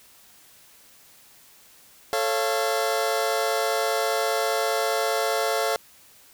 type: chord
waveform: sawtooth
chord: A augmented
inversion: none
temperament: just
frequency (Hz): 440 / 550 / 687.5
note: A4 / C#5 / E#5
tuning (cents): 0 / -14 / -27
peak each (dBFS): -23 / -23 / -22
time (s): 2.13-5.76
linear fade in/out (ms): 0
effects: white hiss -53 dBFS RMS until 6.33 s